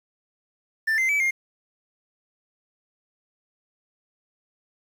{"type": "tone with pitch steps", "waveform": "triangle", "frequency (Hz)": [1777, 2076, 2297, 2123], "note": ["A6", "C7", "D7", "C7"], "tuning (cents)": [17, -14, -39, 25], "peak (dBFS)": -18, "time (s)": [0.87, 1.31], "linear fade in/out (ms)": 10, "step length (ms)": 110, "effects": ["8-bit"]}